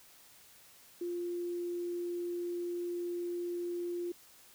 sine tone, 349.2 Hz, F4, in tune, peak -34 dBFS, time 1.01-4.12 s, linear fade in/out 5 ms, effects white hiss -59 dBFS RMS until 4.54 s

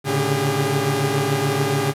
sawtooth tone cluster, 109.9 / 138.8 / 145.8 / 387.8 / 405.6 Hz, A2 / C#3 / D3 / G4 / G#4, -2 / +3 / -12 / -19 / -41 cents, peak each -24 / -20 / -20 / -26 / -19 dBFS, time 0.04-1.94 s, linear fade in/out 50 ms, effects resampled to 32000 Hz + 7-bit

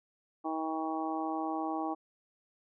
harmonic tone, 159.5 Hz, D#3, 43 cents sharp, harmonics 2 / 3 / 4 / 5 / 6 / 7, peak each -35 / -46 / -42 / -36 / -44 / -41 dBFS, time 0.44-1.95 s, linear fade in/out 20 ms, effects none

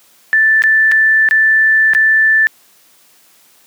sine tone with dropouts, 1762 Hz, A6, 2 cents sharp, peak -7 dBFS, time 0.33-2.47 s, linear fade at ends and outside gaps 0 ms, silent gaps 0.621-0.638 / 0.915-0.919 / 1.288-1.31 / 1.935-1.949 s, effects white hiss -49 dBFS RMS until 3.66 s + high-pass 150 Hz 12 dB/octave

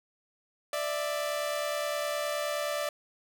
sawtooth tone pair together, 589.7 / 659.3 Hz, D5 / E5, +7 / 0 cents, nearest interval major second, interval 193 cents, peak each -27 / -32 dBFS, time 0.73-2.89 s, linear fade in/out 2 ms, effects none

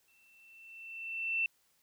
sine tone with exponential growth, 2681 Hz, E7, 29 cents sharp, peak -27 dBFS, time 0.08-1.46 s, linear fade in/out 2 ms, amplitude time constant 300 ms, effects white hiss -72 dBFS RMS until 1.82 s

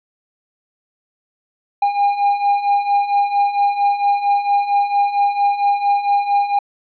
triangle beating tone pair, 806 / 810.4 Hz, G5 / G#5, +48 / -43 cents, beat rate 4.4 Hz, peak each -18 / -13 dBFS, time 1.82-6.59 s, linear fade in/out 5 ms, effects resampled to 11025 Hz

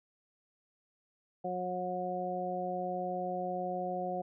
harmonic tone, 181.3 Hz, F#3, 35 cents flat, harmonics 1 / 2 / 3 / 4, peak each -41 / -41 / -38 / -36 dBFS, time 1.44-4.22 s, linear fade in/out 10 ms, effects none

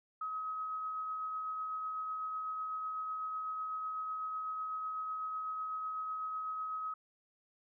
sine tone with tremolo, 1272 Hz, D#6, 38 cents sharp, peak -35 dBFS, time 0.21-6.94 s, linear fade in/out 5 ms, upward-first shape triangle, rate 8 Hz, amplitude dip 25%, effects none

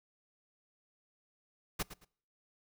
pink noise with echo, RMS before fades -34 dBFS, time 1.79-1.83 s, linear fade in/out 10 ms, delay 110 ms, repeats 2, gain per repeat -13 dB, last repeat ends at 2.05 s, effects noise-tail reverb RT60 0.6 s tail -26 dB re dry

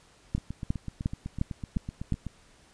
two click trains, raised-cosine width 5 ms, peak -14 / -22 dBFS, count 6 / 16, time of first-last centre 0.35-2.123 / 0.38-2.267 s, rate 2.82 / 7.95 Hz, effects pink hiss -59 dBFS RMS until 2.73 s + resampled to 22050 Hz

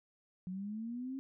sine linear sweep, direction up, 179.4 to 271.6 Hz, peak -38 dBFS, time 0.47-1.19 s, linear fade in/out 0 ms, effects none

